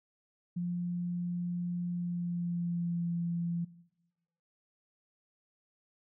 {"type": "tone with pitch glide", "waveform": "sine", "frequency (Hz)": [175.4, 170.9], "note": ["F3", "F3"], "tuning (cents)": [8, -37], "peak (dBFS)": -31, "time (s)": [0.56, 3.65], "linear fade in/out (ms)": 10, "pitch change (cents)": -45, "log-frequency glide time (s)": [1.9, 3.12], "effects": ["noise-tail reverb RT60 1.0 s tail -20 dB re dry"]}